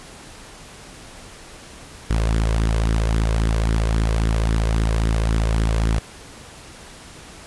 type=tone with flanger; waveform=sawtooth; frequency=55 Hz; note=A1; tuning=in tune; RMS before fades=-19 dBFS; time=2.1-5.99 s; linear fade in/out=5 ms; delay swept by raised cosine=0.56 to 1.96 ms; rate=3.7 Hz; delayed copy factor=+0.5; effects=pink hiss -41 dBFS RMS until 7.46 s + resampled to 24000 Hz